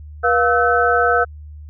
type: tone cluster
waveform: sine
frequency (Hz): 482.4 / 702 / 1303 / 1517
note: B4 / F5 / E6 / F#6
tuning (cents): -41 / +9 / -20 / +43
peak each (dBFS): -18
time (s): 0.23-1.25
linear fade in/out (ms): 20
effects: added 75 Hz sine -33 dBFS peak until 1.69 s